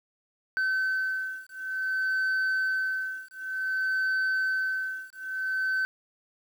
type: beating tone pair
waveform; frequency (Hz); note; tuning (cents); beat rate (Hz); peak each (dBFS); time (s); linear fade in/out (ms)
sine; 1531 / 1531.55; G6 / G6; -41 / -41; 0.55; -27; 0.57-5.85; 0
effects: tanh soft clip ceiling -23 dBFS + 9-bit